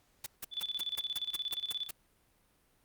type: noise bursts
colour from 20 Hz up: white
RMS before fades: -39 dBFS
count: 10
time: 0.24-1.91 s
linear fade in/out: 5 ms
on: 23 ms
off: 160 ms
type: tone with tremolo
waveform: sine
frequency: 3477 Hz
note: A7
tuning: 21 cents flat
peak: -32 dBFS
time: 0.51-1.89 s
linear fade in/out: 50 ms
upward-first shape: square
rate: 17 Hz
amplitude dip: 80%
effects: pink hiss -70 dBFS RMS until 2.84 s + Opus 48 kbps